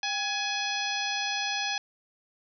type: harmonic tone with a mistuned harmonic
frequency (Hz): 840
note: G#5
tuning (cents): +19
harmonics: 1 / 2 / 3 / 4 / 5 / 6 / 7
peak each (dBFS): -34 / -35 / -34 / -35 / -37 / -37 / -40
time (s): 0.03-1.78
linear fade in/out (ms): 2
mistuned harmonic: 1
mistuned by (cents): -86
effects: none